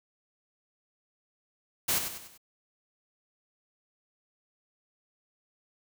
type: noise with echo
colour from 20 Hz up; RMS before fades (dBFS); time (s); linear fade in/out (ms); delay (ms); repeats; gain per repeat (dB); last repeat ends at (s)
white; -27; 1.88-1.99; 10; 97; 4; -7; 2.378
effects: none